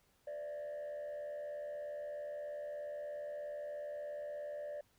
sine tone with frequency modulation, 589 Hz, D5, 5 cents sharp, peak -38 dBFS, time 0.27-4.81 s, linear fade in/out 5 ms, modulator 76.9 Hz, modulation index 0.47, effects tanh soft clip ceiling -40 dBFS + pink hiss -73 dBFS RMS until 4.98 s

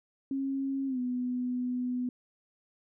sine tone with pitch glide, 271.4 to 248.9 Hz, C#4 to B3, -36 to +14 cents, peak -29 dBFS, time 0.31-2.09 s, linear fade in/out 2 ms, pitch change -150 cents, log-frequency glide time 0.87-0.99 s, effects none

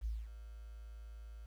sine tone with ADSR envelope, 55 Hz, A1, in tune, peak -34 dBFS, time 0.01-1.46 s, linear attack 41 ms, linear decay 220 ms, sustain -13 dB, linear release 4 ms, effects 11-bit

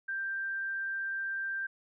sine tone, 1577 Hz, G6, 10 cents sharp, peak -32 dBFS, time 0.08-1.67 s, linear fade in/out 10 ms, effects none

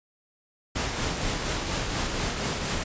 pink noise with tremolo, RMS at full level -27 dBFS, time 0.75-2.84 s, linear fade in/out 10 ms, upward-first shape triangle, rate 4.2 Hz, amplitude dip 40%, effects resampled to 16000 Hz

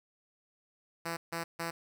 5% pulse tone bursts, 167.3 Hz, E3, 26 cents sharp, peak -23 dBFS, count 3, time 1.05-1.71 s, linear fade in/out 10 ms, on 120 ms, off 150 ms, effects none

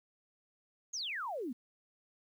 sine exponential sweep, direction down, 6810 to 222.2 Hz, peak -36 dBFS, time 0.93-1.53 s, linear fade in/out 10 ms, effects 11-bit

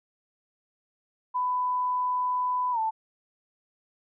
sine tone with pitch glide, 998 to 884 Hz, B5 to A5, +18 to +8 cents, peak -24 dBFS, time 1.34-2.91 s, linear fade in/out 20 ms, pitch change -210 cents, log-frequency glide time 2.72-2.79 s, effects none

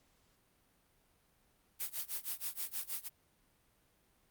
blue noise with tremolo, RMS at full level -37 dBFS, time 1.79-3.09 s, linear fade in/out 20 ms, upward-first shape sine, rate 6.3 Hz, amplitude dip 95%, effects pink hiss -72 dBFS RMS until 4.3 s + Opus 48 kbps

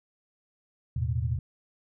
sine tone cluster, 81.2 / 111.4 / 125.1 Hz, E2 / A2 / B2, -26 / +22 / +23 cents, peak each -30 dBFS, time 0.96-1.39 s, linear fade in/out 5 ms, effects none

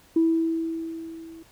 sine tone with level ramp, 327.3 Hz, E4, 12 cents flat, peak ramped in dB -15 to -41 dBFS, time 0.16-1.43 s, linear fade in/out 5 ms, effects tanh soft clip ceiling -11 dBFS + pink hiss -56 dBFS RMS until 1.51 s

